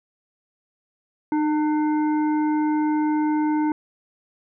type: harmonic tone with a mistuned harmonic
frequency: 300 Hz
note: D4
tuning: 37 cents sharp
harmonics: 1 / 3 / 5 / 7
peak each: -19 / -27 / -39 / -42 dBFS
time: 1.32-3.72 s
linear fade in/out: 2 ms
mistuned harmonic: 1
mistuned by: +28 cents
effects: none